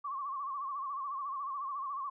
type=tone with vibrato; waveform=sine; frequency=1108.7 Hz; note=C#6; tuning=in tune; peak=-35 dBFS; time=0.04-2.1 s; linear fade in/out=10 ms; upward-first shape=sine; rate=14 Hz; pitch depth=91 cents each way; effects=none